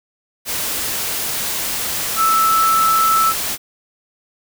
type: tone in noise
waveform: sine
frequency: 1315 Hz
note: E6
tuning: 5 cents flat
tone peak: -12 dBFS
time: 2.16-3.34 s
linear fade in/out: 50 ms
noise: white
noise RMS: -22 dBFS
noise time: 0.45-3.58 s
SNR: +7 dB
effects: none